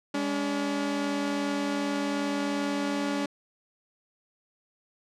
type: tone pair together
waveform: sawtooth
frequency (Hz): 204.2 / 285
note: G#3 / C#4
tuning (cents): -29 / +48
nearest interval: tritone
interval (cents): 577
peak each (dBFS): -29 / -24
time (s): 0.14-3.26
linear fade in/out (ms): 5
effects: low-pass 7000 Hz 12 dB/octave